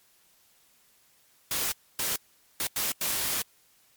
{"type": "noise bursts at uneven times", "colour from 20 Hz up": "white", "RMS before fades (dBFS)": -29, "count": 5, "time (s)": [[1.51, 1.72], [1.99, 2.16], [2.6, 2.67], [2.76, 2.92], [3.01, 3.42]], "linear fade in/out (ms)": 2, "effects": ["white hiss -63 dBFS RMS until 3.96 s", "MP3 96 kbps"]}